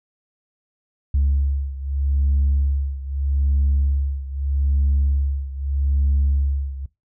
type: beating tone pair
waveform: sine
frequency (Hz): 69.3 / 70.1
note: C#2 / C#2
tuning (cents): 0 / +20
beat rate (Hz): 0.8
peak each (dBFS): -18 / -21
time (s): 1.14-6.86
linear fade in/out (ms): 5
effects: noise-tail reverb RT60 0.2 s tail -21 dB re dry + tanh soft clip ceiling -12 dBFS